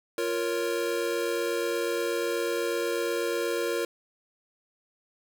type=chord; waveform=square; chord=Bb minor; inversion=second; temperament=equal; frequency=349.2 / 466.2 / 554.4 Hz; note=F4 / Bb4 / Db5; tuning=0 / 0 / 0 cents; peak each=-32 / -30 / -34 dBFS; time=0.18-3.85 s; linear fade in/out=2 ms; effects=none